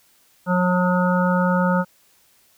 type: harmonic tone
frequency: 180.6 Hz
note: F#3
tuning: 42 cents flat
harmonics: 1 / 3 / 5 / 7 / 8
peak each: -18 / -23 / -25 / -26 / -27 dBFS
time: 0.46-1.85 s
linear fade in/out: 50 ms
effects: white hiss -58 dBFS RMS until 2.57 s